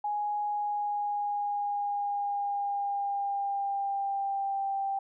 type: tone with pitch glide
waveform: sine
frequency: 830.6 to 786.2 Hz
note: G#5 to G5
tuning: 0 to +5 cents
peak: -28 dBFS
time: 0.04-4.99 s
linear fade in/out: 5 ms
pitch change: -95 cents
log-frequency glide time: 0.42-4.74 s
effects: none